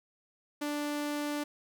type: tone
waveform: sawtooth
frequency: 293.7 Hz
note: D4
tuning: in tune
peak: -28 dBFS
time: 0.61-1.44 s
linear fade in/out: 10 ms
effects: none